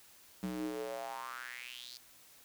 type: tone with high-pass filter sweep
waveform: square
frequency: 61.74 Hz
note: B1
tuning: in tune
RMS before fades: -42 dBFS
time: 0.43-1.97 s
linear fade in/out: 0 ms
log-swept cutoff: 200 to 4700 Hz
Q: 5.2
effects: white hiss -60 dBFS RMS until 2.44 s